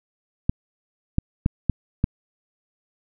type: clicks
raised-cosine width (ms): 5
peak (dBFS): -6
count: 5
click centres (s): 0.495 / 1.184 / 1.461 / 1.697 / 2.041
effects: none